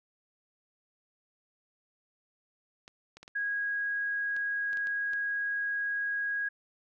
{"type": "clicks", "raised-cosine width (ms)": 0.2, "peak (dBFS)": -31, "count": 9, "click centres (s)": [2.879, 3.17, 3.23, 3.279, 4.365, 4.731, 4.772, 4.871, 5.134]}
{"type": "tone", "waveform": "sine", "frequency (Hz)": 1647, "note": "G#6", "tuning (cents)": -15, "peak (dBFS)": -29, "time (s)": [3.35, 6.49], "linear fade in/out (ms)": 10}
{"effects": []}